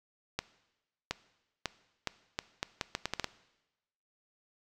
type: accelerating click train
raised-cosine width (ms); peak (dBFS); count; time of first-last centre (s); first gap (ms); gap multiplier
0.2; -14; 12; 0.39-3.243; 720; 0.76
effects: noise-tail reverb RT60 1.0 s tail -18 dB re dry